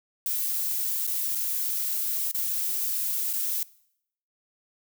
violet noise with dropouts, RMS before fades -28 dBFS, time 0.26-3.63 s, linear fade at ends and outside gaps 1 ms, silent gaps 1.068-1.075 / 1.35-1.354 / 2.314-2.346 / 3.33-3.335 s, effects noise-tail reverb RT60 0.7 s tail -21 dB re dry

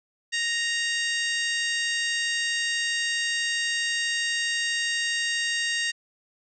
harmonic tone, 932.3 Hz, A#5, in tune, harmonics 2 / 3 / 4 / 5 / 6 / 7 / 8 / 9, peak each -27 / -31 / -33 / -35 / -37 / -38 / -39 / -40 dBFS, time 0.32-5.92 s, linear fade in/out 20 ms, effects none

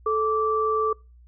sine tone pair together, 436.4 / 1165.9 Hz, A4 / D6, -14 / -13 cents, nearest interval octave + perfect fourth, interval 1701 cents, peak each -23 dBFS, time 0.06-0.93 s, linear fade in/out 5 ms, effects noise-tail reverb RT60 0.3 s tail -26 dB re dry + added 60 Hz sine -48 dBFS peak until 1.27 s

